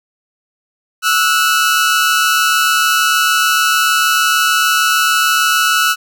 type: tone pair together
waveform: sawtooth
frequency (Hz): 1316 / 1462.6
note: E6 / F#6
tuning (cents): -3 / -20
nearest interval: major second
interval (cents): 183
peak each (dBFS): -10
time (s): 1.02-5.96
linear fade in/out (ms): 50
effects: none